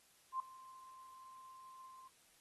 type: tone with ADSR envelope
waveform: sine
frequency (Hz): 1046.5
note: C6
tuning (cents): 0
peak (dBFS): -34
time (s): 0.32-2.08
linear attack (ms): 78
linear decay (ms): 4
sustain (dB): -20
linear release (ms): 6
effects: white hiss -69 dBFS RMS until 2.4 s + AAC 32 kbps